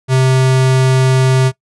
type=tone; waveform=square; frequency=130.7 Hz; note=C3; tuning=1 cent flat; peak=-9 dBFS; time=0.08-1.52 s; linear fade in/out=50 ms; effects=noise-tail reverb RT60 0.1 s tail -20 dB re dry + resampled to 24000 Hz